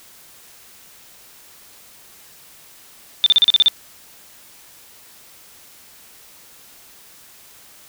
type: tone bursts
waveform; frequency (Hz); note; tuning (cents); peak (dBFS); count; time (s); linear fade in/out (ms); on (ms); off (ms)
sine; 3571; A7; +25; -8; 8; 3.24-3.683; 0; 23; 37
effects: white hiss -46 dBFS RMS until 7.88 s

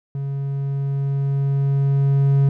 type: tone with level ramp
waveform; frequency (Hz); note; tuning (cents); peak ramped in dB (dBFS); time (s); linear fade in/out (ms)
triangle; 138.59; C#3; 0; -21 to -10; 0.15-2.49; 2
effects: none

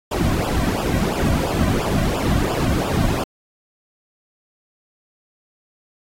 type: noise with flanger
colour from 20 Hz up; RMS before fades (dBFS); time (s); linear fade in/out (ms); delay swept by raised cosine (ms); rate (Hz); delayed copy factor
brown; -20; 0.11-3.24; 5; 0.48 to 2.38; 2.9; -0.95
effects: AAC 48 kbps

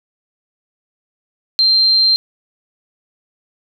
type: tone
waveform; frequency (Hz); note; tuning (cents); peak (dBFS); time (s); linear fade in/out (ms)
sine; 4155; C8; -13; -9; 1.59-2.16; 0
effects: 8-bit

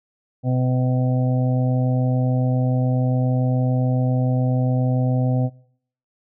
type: harmonic tone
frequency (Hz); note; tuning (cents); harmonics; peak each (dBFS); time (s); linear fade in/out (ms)
127.1; C3; -50; 1 / 2 / 4 / 5 / 6; -18 / -24 / -30 / -32 / -34; 0.43-5.5; 50
effects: noise-tail reverb RT60 0.6 s tail -21 dB re dry

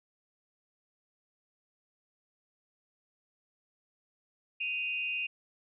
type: tone pair together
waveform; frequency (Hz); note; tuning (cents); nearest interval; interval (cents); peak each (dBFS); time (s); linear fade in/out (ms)
sine; 2505 / 2774; D#7 / F7; +11 / -12; major second; 177; -33 / -35; 4.6-5.27; 10
effects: none

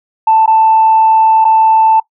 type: tone with dropouts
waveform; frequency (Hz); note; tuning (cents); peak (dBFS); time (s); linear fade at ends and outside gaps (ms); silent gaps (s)
sine; 884; A5; +8; -4; 0.27-2; 5; 0.461-0.476 / 1.445-1.45
effects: noise-tail reverb RT60 0.1 s tail -20 dB re dry + tanh soft clip ceiling 0 dBFS

